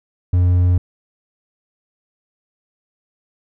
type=tone; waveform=triangle; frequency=89.3 Hz; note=F2; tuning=39 cents sharp; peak=-9 dBFS; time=0.33-0.78 s; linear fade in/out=5 ms; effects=none